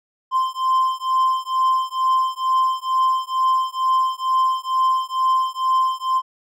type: beating tone pair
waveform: triangle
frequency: 1041 / 1043.2 Hz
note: C6 / C6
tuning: -9 / -5 cents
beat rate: 2.2 Hz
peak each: -18 dBFS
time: 0.31-6.22 s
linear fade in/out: 50 ms
effects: none